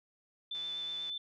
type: tone with vibrato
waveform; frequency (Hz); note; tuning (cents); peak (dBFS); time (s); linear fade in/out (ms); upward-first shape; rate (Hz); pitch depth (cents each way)
sine; 3520; A7; 0; -36; 0.51-1.18; 5; triangle; 8.2; 18
type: click train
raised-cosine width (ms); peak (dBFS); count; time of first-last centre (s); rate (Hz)
0.2; -37; 90; 0.55-1.096; 163
effects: none